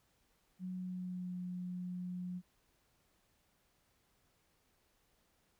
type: tone with pitch glide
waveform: sine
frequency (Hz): 183.7 to 179.92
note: F#3 to F#3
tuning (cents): -12 to -48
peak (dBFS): -39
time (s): 0.59-2.42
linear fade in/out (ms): 50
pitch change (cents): -36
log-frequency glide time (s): 0.72-1.37
effects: pink hiss -75 dBFS RMS until 5.59 s